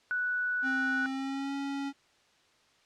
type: tone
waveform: sine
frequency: 1479 Hz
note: F#6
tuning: 1 cent flat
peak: -28 dBFS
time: 0.11-1.06 s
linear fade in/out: 0 ms
type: tone with pitch glide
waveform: square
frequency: 264.1 to 277.9 Hz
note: C4 to C#4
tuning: +16 to +4 cents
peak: -33 dBFS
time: 0.62-1.93 s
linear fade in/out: 50 ms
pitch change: +88 cents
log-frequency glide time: 1.02-1.54 s
effects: white hiss -65 dBFS RMS until 2.85 s + low-pass 5000 Hz 12 dB/octave